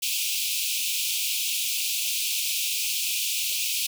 pink high-pass noise, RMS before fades -27 dBFS, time 0.02-3.87 s, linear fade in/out 10 ms, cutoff 2400 Hz, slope 96 dB/octave, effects none

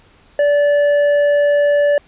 sine tone with hard clipping, 580 Hz, D5, 22 cents flat, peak -12 dBFS, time 0.39-1.98 s, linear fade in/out 2 ms, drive 6 dB, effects pink hiss -50 dBFS RMS until 2.07 s + resampled to 8000 Hz

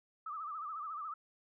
sine tone with vibrato, 1235 Hz, D#6, 13 cents flat, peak -39 dBFS, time 0.26-1.14 s, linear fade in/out 5 ms, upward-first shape sine, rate 14 Hz, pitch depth 110 cents each way, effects none

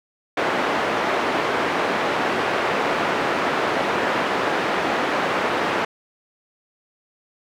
pink band-pass noise, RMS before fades -22 dBFS, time 0.37-5.85 s, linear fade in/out 5 ms, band 360 to 2000 Hz, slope 12 dB/octave, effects none

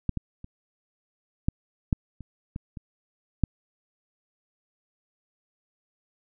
clicks, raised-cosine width 5 ms, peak -12 / -16 / -28 / -10 / -9 / -28 / -21 / -25 / -8 dBFS, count 9, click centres 0.093 / 0.173 / 0.444 / 1.485 / 1.928 / 2.207 / 2.561 / 2.772 / 3.437 s, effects none

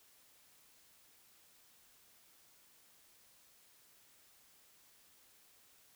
silence, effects white hiss -66 dBFS RMS until 5.95 s

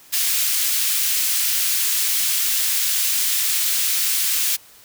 white high-pass noise, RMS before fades -20 dBFS, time 0.12-4.57 s, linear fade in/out 20 ms, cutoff 2300 Hz, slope 12 dB/octave, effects white hiss -48 dBFS RMS until 4.84 s

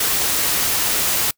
white noise, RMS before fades -19 dBFS, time 0-1.31 s, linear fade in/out 5 ms, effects noise-tail reverb RT60 0.1 s tail -25 dB re dry

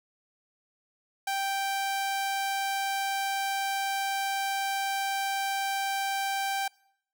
sawtooth tone, 784 Hz, G5, in tune, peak -24 dBFS, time 1.27-6.68 s, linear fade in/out 5 ms, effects noise-tail reverb RT60 0.7 s tail -25 dB re dry

